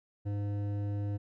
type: tone with hard clipping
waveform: sine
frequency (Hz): 102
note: G#2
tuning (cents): -31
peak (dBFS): -33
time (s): 0.25-1.18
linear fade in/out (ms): 20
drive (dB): 11
effects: none